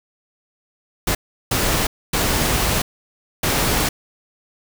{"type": "noise bursts at uneven times", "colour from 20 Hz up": "pink", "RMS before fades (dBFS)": -19, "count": 4, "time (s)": [[1.07, 1.15], [1.51, 1.87], [2.13, 2.82], [3.43, 3.89]], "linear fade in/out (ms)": 5, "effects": []}